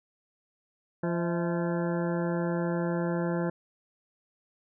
harmonic tone with a mistuned harmonic, 172.1 Hz, F3, 25 cents flat, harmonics 1 / 2 / 3 / 4 / 5 / 6 / 8 / 9 / 10, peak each -29 / -32 / -34 / -39 / -41 / -44 / -44 / -45 / -46 dBFS, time 1.03-3.5 s, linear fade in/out 5 ms, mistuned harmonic 4, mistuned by -85 cents, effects none

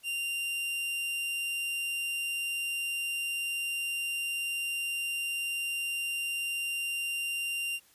45% pulse tone, 2781 Hz, F7, 8 cents flat, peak -31 dBFS, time 0.03-7.8 s, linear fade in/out 50 ms, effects white hiss -62 dBFS RMS until 7.94 s + resampled to 32000 Hz

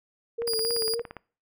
sine tone with vibrato, 456.1 Hz, A#4, 38 cents flat, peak -27 dBFS, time 0.38-1.02 s, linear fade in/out 10 ms, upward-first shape sine, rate 3.6 Hz, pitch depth 56 cents each way
click train, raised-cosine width 0.5 ms, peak -23 dBFS, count 14, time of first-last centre 0.42-1.167 s, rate 17.4 Hz
sawtooth tone, 4856 Hz, D#8, 43 cents flat, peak -24 dBFS, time 0.47-0.95 s, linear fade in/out 5 ms
effects noise-tail reverb RT60 0.4 s tail -23 dB re dry

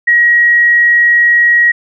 sine tone, 1900 Hz, A#6, 33 cents sharp, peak -5 dBFS, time 0.07-1.72 s, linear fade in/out 10 ms, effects none

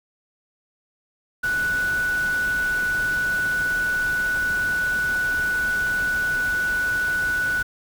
sine tone in noise, 1480 Hz, F#6, in tune, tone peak -20 dBFS, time 1.43-7.63 s, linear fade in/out 10 ms, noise pink, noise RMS -35 dBFS, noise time 1.43-7.63 s, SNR +12 dB, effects none

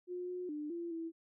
sine tone with pitch steps, 358.5 / 361.1 / 298.8 / 341.4 / 329.1 Hz, F4 / F#4 / D4 / F4 / E4, +45 / -42 / +30 / -39 / -3 cents, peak -38 dBFS, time 0.07-1.12 s, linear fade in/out 50 ms, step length 210 ms, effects none

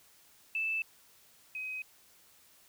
sine tone pair in turn, 2637 / 2524 Hz, E7 / D#7, 0 / +24 cents, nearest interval minor second, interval 76 cents, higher first, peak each -30 / -36 dBFS, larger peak first, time 0.55-0.82 / 1.55-1.82 s, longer neither, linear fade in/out 2 ms, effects white hiss -62 dBFS RMS until 2.68 s

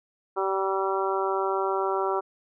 harmonic tone, 192.9 Hz, G3, 28 cents flat, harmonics 2 / 3 / 4 / 5 / 6 / 7, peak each -27 / -33 / -31 / -31 / -33 / -33 dBFS, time 0.36-2.21 s, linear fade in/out 20 ms, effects none

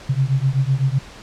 sine beating tone pair, 130.9 / 138.8 Hz, C3 / C#3, +1 / +3 cents, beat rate 7.9 Hz, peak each -18 / -19 dBFS, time 0.09-0.99 s, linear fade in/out 10 ms, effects pink hiss -40 dBFS RMS until 1.22 s + low-pass 6000 Hz 12 dB/octave

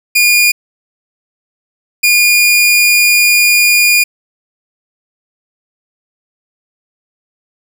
sawtooth tone bursts at uneven times, 2430 Hz, D#7, 42 cents flat, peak -3 dBFS, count 2, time 0.15-0.52 / 2.03-4.04 s, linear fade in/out 10 ms, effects none

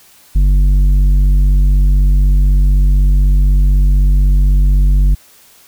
sine tone with tanh clipping, 48 Hz, G1, 36 cents flat, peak -8 dBFS, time 0.35-5.15 s, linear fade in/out 10 ms, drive 8 dB, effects white hiss -45 dBFS RMS until 5.67 s

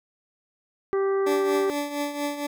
harmonic tone, 390.7 Hz, G4, 6 cents flat, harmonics 1 / 2 / 3 / 4 / 5, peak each -21 / -37 / -33 / -42 / -42 dBFS, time 0.93-1.7 s, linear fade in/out 0 ms
20% pulse tone with tremolo, 289.8 Hz, D4, 23 cents flat, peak -19 dBFS, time 1.26-2.47 s, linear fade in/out 10 ms, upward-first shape triangle, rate 4.3 Hz, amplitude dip 70%
effects none

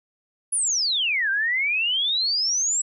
sine exponential two-way sweep, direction down then up, 10548 to 1550 to 7840 Hz, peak -20 dBFS, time 0.52-2.82 s, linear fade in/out 10 ms, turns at 1.3 s, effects none

